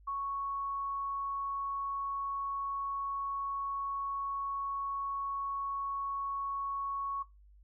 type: tone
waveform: sine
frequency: 1108.7 Hz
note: C#6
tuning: in tune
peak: -33 dBFS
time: 0.07-7.23 s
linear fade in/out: 10 ms
effects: noise-tail reverb RT60 0.2 s tail -18 dB re dry + added 50 Hz sine -56 dBFS peak until 7.63 s